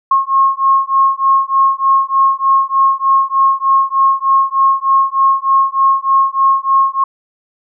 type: beating tone pair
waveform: sine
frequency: 1080 / 1083.3 Hz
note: C#6 / C#6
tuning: -45 / -40 cents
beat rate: 3.3 Hz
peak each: -12 dBFS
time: 0.11-7.04 s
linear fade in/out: 5 ms
effects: none